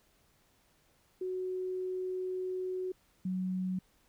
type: tone pair in turn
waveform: sine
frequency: 370 / 185.33 Hz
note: F#4 / F#3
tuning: 0 / +3 cents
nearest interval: octave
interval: 1197 cents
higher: first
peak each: -33 / -31 dBFS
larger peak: second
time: 1.21-2.92 / 3.25-3.79 s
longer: first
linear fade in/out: 5 ms
effects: pink hiss -69 dBFS RMS until 4.08 s